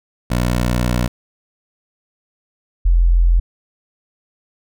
15% pulse / sine tone pair in turn, 60.6 / 42.94 Hz, B1 / F1, -32 / -29 cents, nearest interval tritone, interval 597 cents, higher first, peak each -9 dBFS, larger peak neither, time 0.3-1.08 / 2.85-3.4 s, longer first, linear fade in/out 10 ms, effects none

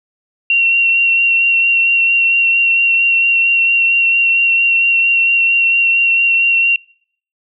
sine tone with vibrato, 2739 Hz, F7, 34 cents flat, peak -9 dBFS, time 0.5-6.76 s, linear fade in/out 2 ms, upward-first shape sine, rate 4.4 Hz, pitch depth 17 cents each way, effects noise-tail reverb RT60 0.6 s tail -26 dB re dry

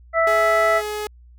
harmonic tone, 659.3 Hz, E5, in tune, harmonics 1 / 2 / 3, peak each -17 / -20 / -22 dBFS, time 0.13-0.82 s, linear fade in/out 50 ms
sawtooth tone, 421.5 Hz, G#4, 26 cents sharp, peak -21 dBFS, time 0.27-1.07 s, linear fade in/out 2 ms
effects added 60 Hz sine -44 dBFS peak until 1.38 s

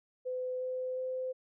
sine tone with pitch steps, 507 / 510.5 / 514.1 Hz, B4 / C5 / C5, +45 / -43 / -31 cents, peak -33 dBFS, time 0.25-1.33 s, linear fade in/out 20 ms, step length 360 ms, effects none

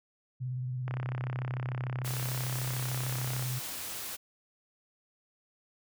sine tone with vibrato, 126.6 Hz, B2, 43 cents sharp, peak -32 dBFS, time 0.4-3.6 s, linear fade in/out 20 ms, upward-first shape square, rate 18 Hz, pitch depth 34 cents each way
click train, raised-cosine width 0.5 ms, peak -24 dBFS, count 86, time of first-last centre 0.88-3.425 s, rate 33.4 Hz
white noise, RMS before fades -39 dBFS, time 2.04-4.17 s, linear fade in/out 20 ms
effects none

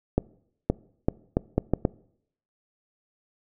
accelerating click train, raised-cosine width 2 ms, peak -7 dBFS, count 7, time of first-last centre 0.18-1.852 s, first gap 520 ms, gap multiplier 0.74, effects noise-tail reverb RT60 0.7 s tail -23 dB re dry

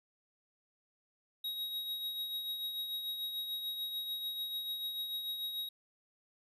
square tone with tremolo, 3800 Hz, A#7, 33 cents sharp, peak -35 dBFS, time 1.44-5.69 s, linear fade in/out 5 ms, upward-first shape triangle, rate 6.8 Hz, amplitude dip 50%, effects resampled to 32000 Hz

